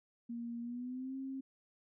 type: tone with pitch glide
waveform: sine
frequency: 235.2 to 267.1 Hz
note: A#3 to C4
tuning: +16 to +36 cents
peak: -39 dBFS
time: 0.29-1.41 s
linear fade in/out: 10 ms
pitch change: +220 cents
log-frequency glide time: 0.61-1.16 s
effects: none